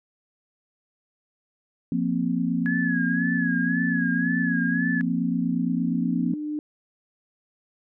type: chord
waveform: sine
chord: F suspended fourth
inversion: none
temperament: equal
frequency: 174.61 / 233.1 / 261.6 Hz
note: F3 / Bb3 / C4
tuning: 0 / 0 / 0 cents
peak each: -26 dBFS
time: 1.92-6.34 s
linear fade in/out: 2 ms
type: tone with vibrato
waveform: sine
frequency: 1681 Hz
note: G#6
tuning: 20 cents sharp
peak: -26 dBFS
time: 2.66-5.01 s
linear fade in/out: 0 ms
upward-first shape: sine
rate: 1.9 Hz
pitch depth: 69 cents each way
type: tone with exponential growth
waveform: sine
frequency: 300.6 Hz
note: D4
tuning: 40 cents sharp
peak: -25 dBFS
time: 4.15-6.59 s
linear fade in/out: 1 ms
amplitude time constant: 530 ms
effects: none